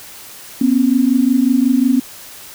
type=tone pair together; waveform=sine; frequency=244.2 / 269.7 Hz; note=B3 / C#4; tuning=-19 / -47 cents; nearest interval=major second; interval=172 cents; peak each=-13 / -13 dBFS; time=0.61-2 s; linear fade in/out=5 ms; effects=white hiss -36 dBFS RMS until 2.54 s